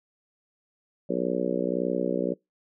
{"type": "harmonic tone", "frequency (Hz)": 61.74, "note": "B1", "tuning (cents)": 0, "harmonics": [3, 4, 5, 6, 7, 8, 9], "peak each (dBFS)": [-32, -32, -32, -32, -32, -32, -32], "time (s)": [1.09, 2.34], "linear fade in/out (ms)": 10, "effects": ["noise-tail reverb RT60 0.2 s tail -26 dB re dry"]}